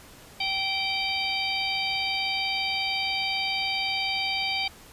harmonic tone with a mistuned harmonic, 778 Hz, G5, 13 cents flat, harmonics 1 / 3 / 4 / 5 / 6, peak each -33 / -29 / -32 / -34 / -32 dBFS, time 0.4-4.68 s, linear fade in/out 5 ms, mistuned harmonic 5, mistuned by -67 cents, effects pink hiss -49 dBFS RMS until 4.92 s + resampled to 32000 Hz

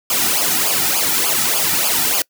white noise with flanger, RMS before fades -17 dBFS, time 0.1-2.22 s, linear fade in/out 2 ms, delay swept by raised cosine 0.51 to 1.91 ms, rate 3.4 Hz, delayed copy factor -0.9, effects noise-tail reverb RT60 0.1 s tail -25 dB re dry

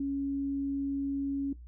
sine tone, 277.2 Hz, C#4, in tune, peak -29 dBFS, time 0-1.53 s, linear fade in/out 5 ms, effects noise-tail reverb RT60 0.2 s tail -18 dB re dry + added 60 Hz sine -45 dBFS peak until 1.67 s

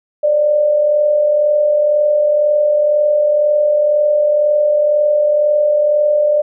sine tone pair together, 554.4 / 596.4 Hz, C#5 / D5, 0 / +27 cents, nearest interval minor second, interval 127 cents, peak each -21 / -10 dBFS, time 0.23-6.42 s, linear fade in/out 10 ms, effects none

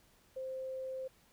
sine tone, 523.3 Hz, C5, in tune, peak -38 dBFS, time 0.36-1.08 s, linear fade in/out 10 ms, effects pink hiss -67 dBFS RMS until 1.32 s

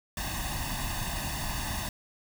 pink noise with comb filter, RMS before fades -33 dBFS, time 0.17-1.89 s, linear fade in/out 2 ms, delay 1.1 ms, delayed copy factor +0.9, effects none

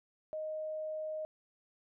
sine tone, 622.3 Hz, D#5, in tune, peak -36 dBFS, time 0.33-1.25 s, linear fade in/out 0 ms, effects none

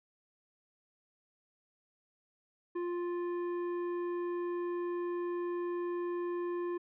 sine tone with tanh clipping, 350 Hz, F4, 4 cents sharp, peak -35 dBFS, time 2.75-6.78 s, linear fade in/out 10 ms, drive 13 dB, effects low-pass 2000 Hz 12 dB/octave

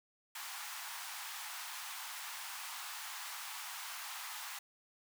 pink high-pass noise, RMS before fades -45 dBFS, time 0.35-4.59 s, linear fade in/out 5 ms, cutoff 810 Hz, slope 48 dB/octave, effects none

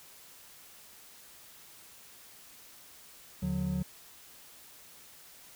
triangle tone cluster, 79 / 147 / 182.3 Hz, D#2 / D3 / F#3, +27 / +2 / -25 cents, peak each -36 / -34 / -29 dBFS, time 3.42-3.83 s, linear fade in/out 10 ms, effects white hiss -54 dBFS RMS until 5.55 s

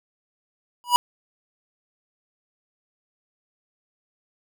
square tone with exponential growth, 974 Hz, B5, 24 cents flat, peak -9 dBFS, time 0.84-0.96 s, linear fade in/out 0 ms, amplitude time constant 25 ms, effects none

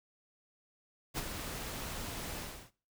pink noise with ADSR envelope, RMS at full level -34 dBFS, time 1.14-2.71 s, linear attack 41 ms, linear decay 26 ms, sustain -7 dB, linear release 330 ms, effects noise-tail reverb RT60 0.4 s tail -21 dB re dry

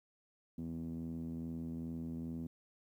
5% pulse tone with low-pass filter, 82.41 Hz, E2, in tune, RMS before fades -42 dBFS, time 0.58-2.47 s, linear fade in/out 5 ms, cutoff 220 Hz, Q 4.9, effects 12-bit

